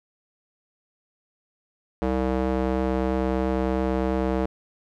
square tone with band-pass filter, 64.5 Hz, C2, 24 cents flat, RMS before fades -24 dBFS, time 2.02-4.46 s, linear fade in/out 0 ms, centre 460 Hz, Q 0.98, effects none

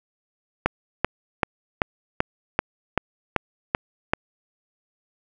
click train, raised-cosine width 0.5 ms, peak -3 dBFS, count 10, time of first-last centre 0.66-4.135 s, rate 2.59 Hz, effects none

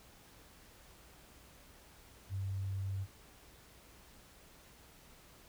sine tone, 97 Hz, G2, 18 cents flat, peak -35 dBFS, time 2.29-3.07 s, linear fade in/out 50 ms, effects added 60 Hz sine -66 dBFS peak until 5.48 s + pink hiss -60 dBFS RMS until 5.48 s

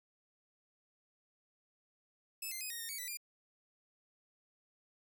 5% pulse tone with pitch steps, 2605 / 2086 / 2508 / 1864 / 1835 / 2245 / 1979 / 2403 Hz, E7 / C7 / D#7 / A#6 / A#6 / C#7 / B6 / D7, -21 / -6 / +13 / -1 / -28 / +21 / +3 / +39 cents, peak -31 dBFS, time 2.42-3.172 s, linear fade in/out 5 ms, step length 94 ms, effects none

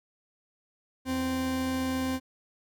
40% pulse tone pair together, 82.1 / 260.7 Hz, E2 / C4, -6 / -6 cents, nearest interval octave + minor sixth, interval 2000 cents, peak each -38 / -27 dBFS, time 1.05-2.2 s, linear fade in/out 50 ms, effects none

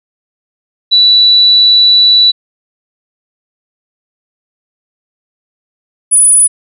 sine tone pair in turn, 3951 / 9887 Hz, B7 / D#9, 0 / -12 cents, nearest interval octave + major third, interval 1588 cents, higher second, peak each -3 dBFS, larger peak neither, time 0.91-2.32 / 6.11-6.48 s, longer first, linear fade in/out 20 ms, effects none

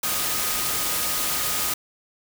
sine tone in noise, 1244.5 Hz, D#6, in tune, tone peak -36 dBFS, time 0.03-1.74 s, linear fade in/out 5 ms, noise white, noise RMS -25 dBFS, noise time 0.03-1.74 s, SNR -14 dB, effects none

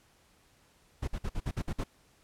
brown noise bursts, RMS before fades -32 dBFS, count 8, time 1.02-1.84 s, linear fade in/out 10 ms, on 57 ms, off 52 ms, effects pink hiss -65 dBFS RMS until 2.23 s + low-pass 12000 Hz 12 dB/octave

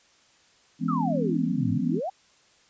sine chord, C# minor seventh, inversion first, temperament just, 166.31 / 207.9 / 249.5 / 277.2 Hz, E3 / G#3 / B3 / C#4, +16 / +2 / +18 / 0 cents, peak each -28 / -30 / -28 / -32 dBFS, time 0.79-2.01 s, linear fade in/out 50 ms
sine exponential two-way sweep, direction down then up, 1356 to 100 to 818 Hz, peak -27 dBFS, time 0.88-2.1 s, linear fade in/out 10 ms, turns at 1.71 s
effects white hiss -60 dBFS RMS until 2.69 s + resampled to 16000 Hz

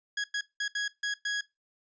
sawtooth tone bursts at uneven times, 1661.2 Hz, G#6, in tune, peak -25 dBFS, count 6, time 0.17-0.24 / 0.34-0.41 / 0.6-0.68 / 0.75-0.88 / 1.03-1.14 / 1.25-1.41 s, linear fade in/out 5 ms, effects noise-tail reverb RT60 0.2 s tail -19 dB re dry + resampled to 16000 Hz

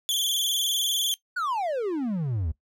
sawtooth tone with vibrato, 3300 Hz, G#7, 12 cents flat, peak -20 dBFS, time 0.09-1.14 s, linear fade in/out 0 ms, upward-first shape square, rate 20 Hz, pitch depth 69 cents each way
triangle exponential sweep, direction down, 1521 to 71.8 Hz, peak -23 dBFS, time 1.36-2.52 s, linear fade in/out 10 ms
effects noise-tail reverb RT60 0.1 s tail -19 dB re dry

